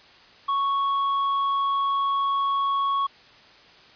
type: tone with tanh clipping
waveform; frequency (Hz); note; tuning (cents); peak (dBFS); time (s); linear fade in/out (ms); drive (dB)
triangle; 1108.7; C#6; 0; -22; 0.48-3.07; 10; 9
effects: white hiss -51 dBFS RMS until 3.95 s + resampled to 11025 Hz